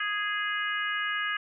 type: harmonic tone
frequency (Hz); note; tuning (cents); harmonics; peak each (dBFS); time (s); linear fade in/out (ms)
414.6; G#4; -3; 3 / 4 / 5 / 6 / 7; -34 / -30 / -36 / -41 / -36; 0-1.37; 5
effects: none